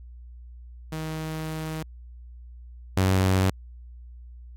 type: tone pair in turn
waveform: sawtooth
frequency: 157.7 / 94.31 Hz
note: D#3 / F#2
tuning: +24 / +34 cents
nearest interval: major sixth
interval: 890 cents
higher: first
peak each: -26 / -15 dBFS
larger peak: second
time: 0.92-1.83 / 2.97-3.5 s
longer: first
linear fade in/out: 5 ms
effects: added 60 Hz sine -41 dBFS peak until 4.56 s + AAC 64 kbps